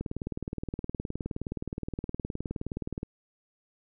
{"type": "click train", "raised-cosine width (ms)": 3, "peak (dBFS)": -20, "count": 59, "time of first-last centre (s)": [0.01, 3.031], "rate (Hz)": 19.2, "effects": []}